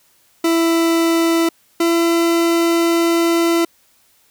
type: tone pair in turn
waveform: 40% pulse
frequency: 331.9 / 336.3 Hz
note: E4 / E4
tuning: +12 / +35 cents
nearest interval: unison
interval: 23 cents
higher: second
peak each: -12 dBFS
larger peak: neither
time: 0.44-1.49 / 1.8-3.65 s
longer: second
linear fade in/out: 5 ms
effects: white hiss -56 dBFS RMS until 4.3 s